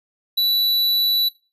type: tone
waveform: square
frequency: 3951 Hz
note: B7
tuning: in tune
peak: -16 dBFS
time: 0.37-1.29 s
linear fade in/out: 10 ms
effects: noise-tail reverb RT60 0.3 s tail -20 dB re dry + resampled to 32000 Hz

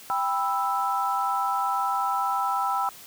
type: chord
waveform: sine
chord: E minor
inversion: first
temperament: just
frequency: 791.1 / 988.9 / 1318.5 Hz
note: G5 / B5 / E6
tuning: +16 / +2 / 0 cents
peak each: -27 / -28 / -27 dBFS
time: 0.1-2.89 s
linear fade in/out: 0 ms
effects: white hiss -46 dBFS RMS until 3.06 s + high-pass 80 Hz 12 dB/octave

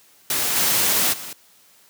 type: noise with level steps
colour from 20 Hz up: white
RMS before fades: -22 / -19 / -34 dBFS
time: 0.3-1.33 s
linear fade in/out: 2 ms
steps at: 0.55 / 1.12 s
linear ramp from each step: 20 ms
effects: white hiss -54 dBFS RMS until 1.89 s + high-pass 100 Hz 12 dB/octave

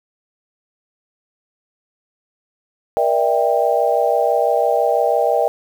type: chord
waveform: sine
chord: E half-diminished seventh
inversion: second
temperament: just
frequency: 474.7 / 593.3 / 659.3 / 791.1 Hz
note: Bb4 / D5 / E5 / G5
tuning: +31 / +18 / 0 / +16 cents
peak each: -19 dBFS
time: 2.97-5.48 s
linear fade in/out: 0 ms
effects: 7-bit

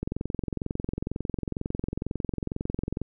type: click train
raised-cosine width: 3 ms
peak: -16 dBFS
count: 67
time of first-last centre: 0.03-3.016 s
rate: 22.1 Hz
effects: none

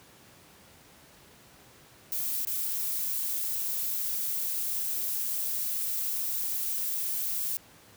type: noise with dropouts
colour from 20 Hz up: violet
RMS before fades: -31 dBFS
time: 2.12-7.57 s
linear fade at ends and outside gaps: 0 ms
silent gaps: 2.45-2.472 s
effects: pink hiss -55 dBFS RMS until 7.96 s + high-pass 80 Hz 12 dB/octave

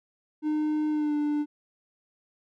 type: tone with pitch glide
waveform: triangle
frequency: 304.8 to 296 Hz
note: D#4 to D4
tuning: -36 to +14 cents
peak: -22 dBFS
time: 0.42-1.46 s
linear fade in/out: 50 ms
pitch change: -50 cents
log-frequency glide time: 0.9-1.15 s
effects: none

